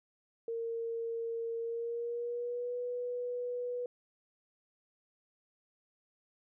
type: tone with pitch glide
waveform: sine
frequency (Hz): 460 to 490.2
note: A#4 to B4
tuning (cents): -23 to -13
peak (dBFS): -34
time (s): 0.48-3.86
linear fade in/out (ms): 2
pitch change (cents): +110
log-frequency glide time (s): 1.58-2.76
effects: none